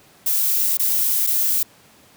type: noise with dropouts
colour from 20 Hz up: violet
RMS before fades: -19 dBFS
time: 0.26-1.63 s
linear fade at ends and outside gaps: 5 ms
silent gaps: 0.772-0.794 / 1.267-1.271 s
effects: pink hiss -51 dBFS RMS until 2.16 s + high-pass 100 Hz 12 dB/octave